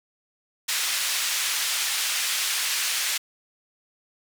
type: band-pass noise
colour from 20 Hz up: pink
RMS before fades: -26 dBFS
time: 0.68-3.18 s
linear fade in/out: 10 ms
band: 2200 to 12000 Hz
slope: 12 dB/octave
effects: none